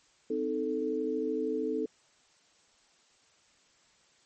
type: chord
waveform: sine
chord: A diminished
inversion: first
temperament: equal with one note detuned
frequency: 258 / 311.1 / 440 Hz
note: C4 / Eb4 / A4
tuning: -24 / 0 / 0 cents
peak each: -35 / -34 / -31 dBFS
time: 0.3-1.86 s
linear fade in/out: 5 ms
effects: white hiss -65 dBFS RMS until 4.25 s + MP3 32 kbps